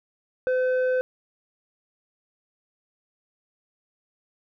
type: tone with low-pass filter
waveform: square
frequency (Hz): 510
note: C5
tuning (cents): -44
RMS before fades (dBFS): -23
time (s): 0.47-1.01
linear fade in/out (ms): 0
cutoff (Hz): 1100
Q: 7.3
effects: none